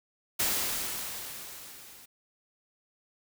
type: noise with level ramp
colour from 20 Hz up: white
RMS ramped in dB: -27 to -52 dBFS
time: 0.39-2.06 s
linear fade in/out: 10 ms
effects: none